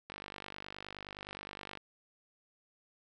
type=click train; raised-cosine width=0.3 ms; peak=-27 dBFS; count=84; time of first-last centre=0.1-1.773 s; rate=49.6 Hz; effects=none